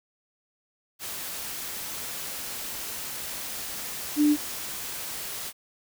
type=tone in noise; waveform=sine; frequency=296.5 Hz; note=D4; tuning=17 cents sharp; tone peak=-17 dBFS; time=4.16-4.37 s; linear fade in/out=50 ms; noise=white; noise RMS=-35 dBFS; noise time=0.99-5.53 s; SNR=+15 dB; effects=none